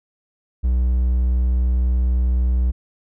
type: tone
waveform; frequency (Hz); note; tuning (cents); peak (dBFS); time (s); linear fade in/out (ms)
triangle; 61.9; B1; +5; -13; 0.63-2.72; 20
effects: none